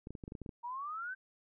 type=clicks; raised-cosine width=3 ms; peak=-31 dBFS; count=10; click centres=0.071 / 0.106 / 0.152 / 0.238 / 0.279 / 0.321 / 0.352 / 0.417 / 0.462 / 0.492 s
type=exponential sweep; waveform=sine; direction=up; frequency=932.3 to 1568 Hz; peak=-38 dBFS; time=0.63-1.15 s; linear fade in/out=20 ms
effects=none